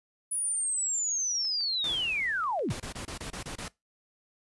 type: linear sweep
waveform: sine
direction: down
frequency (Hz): 9956 to 47.51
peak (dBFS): -27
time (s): 0.31-2.73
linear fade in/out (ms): 10
type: clicks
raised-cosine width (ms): 0.3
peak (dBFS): -36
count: 11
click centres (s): 1.451 / 1.608 / 1.943 / 2.103 / 2.438 / 2.593 / 2.688 / 2.761 / 2.873 / 2.951 / 3.209
type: noise with exponential decay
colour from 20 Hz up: pink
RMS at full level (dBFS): -39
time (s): 1.84-3.04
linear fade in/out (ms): 2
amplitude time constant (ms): 260
type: noise bursts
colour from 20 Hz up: pink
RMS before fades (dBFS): -38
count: 8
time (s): 2.7-3.682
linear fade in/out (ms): 5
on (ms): 100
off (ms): 26
effects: noise-tail reverb RT60 0.2 s tail -22 dB re dry + resampled to 24000 Hz